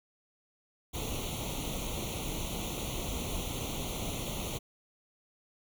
pink noise with comb filter, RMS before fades -36 dBFS, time 0.93-4.59 s, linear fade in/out 20 ms, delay 0.3 ms, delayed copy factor +0.95, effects none

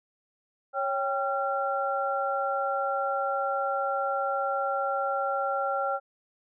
sine tone cluster, 552 / 787 / 1370 Hz, C#5 / G5 / F6, -7 / +7 / -34 cents, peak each -30 dBFS, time 0.73-6 s, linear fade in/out 50 ms, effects none

